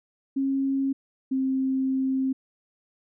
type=tone pair in turn; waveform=sine; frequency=271.2 / 264.5 Hz; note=C#4 / C4; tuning=-38 / +19 cents; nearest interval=unison; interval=43 cents; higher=first; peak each=-22 / -22 dBFS; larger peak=neither; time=0.36-0.93 / 1.31-2.33 s; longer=second; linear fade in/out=10 ms; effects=none